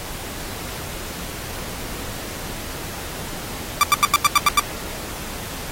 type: tone bursts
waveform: sawtooth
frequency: 1174.7 Hz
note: D6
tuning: in tune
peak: -7 dBFS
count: 8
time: 3.81-4.595 s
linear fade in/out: 0 ms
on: 22 ms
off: 87 ms
effects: pink hiss -32 dBFS RMS until 5.71 s + AAC 48 kbps